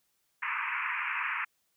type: band-pass noise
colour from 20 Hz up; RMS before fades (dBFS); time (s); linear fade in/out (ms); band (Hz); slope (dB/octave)
white; -33; 0.42-1.45; 10; 930 to 2600; 96
effects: white hiss -75 dBFS RMS until 1.76 s